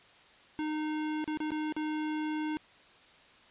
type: tone with dropouts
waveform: square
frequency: 307.1 Hz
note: D#4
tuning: 23 cents flat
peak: -32 dBFS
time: 0.59-2.57 s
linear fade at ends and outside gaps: 0 ms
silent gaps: 1.242-1.277 / 1.373-1.403 / 1.506-1.518 / 1.724-1.765 s
effects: white hiss -58 dBFS RMS until 3.5 s + resampled to 8000 Hz